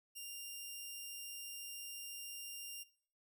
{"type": "tone", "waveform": "10% pulse", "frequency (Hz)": 2794, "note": "F7", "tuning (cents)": 0, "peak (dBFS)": -37, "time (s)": [0.15, 2.84], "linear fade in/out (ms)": 20, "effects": ["noise-tail reverb RT60 0.5 s tail -18 dB re dry"]}